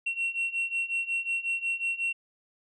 sine beating tone pair, 2724 / 2729.5 Hz, F7 / F7, -44 / -40 cents, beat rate 5.5 Hz, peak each -30 / -28 dBFS, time 0.06-2.13 s, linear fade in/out 10 ms, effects tanh soft clip ceiling -24 dBFS

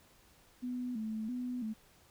sine tone with vibrato, 233.1 Hz, A#3, in tune, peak -35 dBFS, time 0.62-1.74 s, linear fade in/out 20 ms, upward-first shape square, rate 1.5 Hz, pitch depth 110 cents each way, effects pink hiss -64 dBFS RMS until 2.1 s

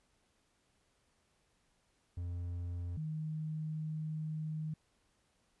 triangle / sine tone pair in turn, 87.4 / 155.73 Hz, F2 / D#3, +2 / +2 cents, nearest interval minor seventh, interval 1000 cents, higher second, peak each -35 / -36 dBFS, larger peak first, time 2.17-2.97 / 2.97-4.74 s, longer second, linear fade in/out 5 ms, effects pink hiss -75 dBFS RMS until 5.6 s + resampled to 24000 Hz

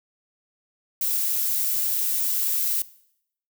violet noise, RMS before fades -24 dBFS, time 1.01-2.82 s, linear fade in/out 2 ms, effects noise-tail reverb RT60 0.7 s tail -19 dB re dry

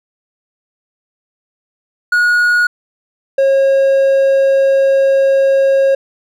triangle tone pair in turn, 1449 / 542.8 Hz, F#6 / C#5, -37 / -36 cents, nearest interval octave + perfect fourth, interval 1699 cents, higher first, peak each -7 / -6 dBFS, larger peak second, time 2.12-2.67 / 3.38-5.95 s, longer second, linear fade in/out 5 ms, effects none

